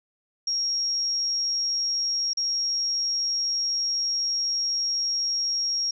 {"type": "tone with dropouts", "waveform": "sine", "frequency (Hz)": 5588, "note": "F8", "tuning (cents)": 0, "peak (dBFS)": -23, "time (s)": [0.47, 5.91], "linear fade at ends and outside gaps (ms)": 5, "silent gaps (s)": [2.334, 2.371], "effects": []}